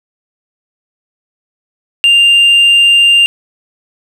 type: tone with hard clipping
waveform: triangle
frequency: 2794 Hz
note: F7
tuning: in tune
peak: -3 dBFS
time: 2.04-3.26 s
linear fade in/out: 0 ms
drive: 1 dB
effects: none